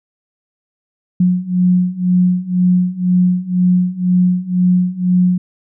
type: beating tone pair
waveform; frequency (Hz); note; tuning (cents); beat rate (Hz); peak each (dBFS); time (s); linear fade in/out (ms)
sine; 179.6 / 181.6; F3 / F#3; +49 / -32; 2; -15 / -13; 1.2-5.38; 5
effects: none